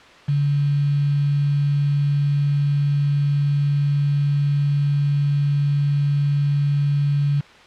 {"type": "tone with quantisation", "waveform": "sine", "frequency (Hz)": 143.4, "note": "D3", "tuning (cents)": -41, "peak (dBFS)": -16, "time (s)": [0.28, 7.41], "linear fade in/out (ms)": 10, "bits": 6, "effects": ["white hiss -45 dBFS RMS until 7.66 s", "low-pass 3000 Hz 12 dB/octave"]}